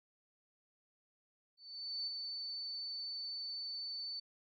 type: tone with ADSR envelope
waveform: sine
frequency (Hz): 4512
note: C#8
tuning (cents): +30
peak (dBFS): -36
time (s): 1.57-4.2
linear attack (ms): 500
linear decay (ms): 13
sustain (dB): -4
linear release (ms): 8
effects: none